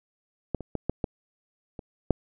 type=clicks; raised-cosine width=2 ms; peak=-13 / -23 / -15 / -12 / -13 / -24 / -6 dBFS; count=7; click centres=0.547 / 0.607 / 0.753 / 0.896 / 1.042 / 1.792 / 2.107 s; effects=none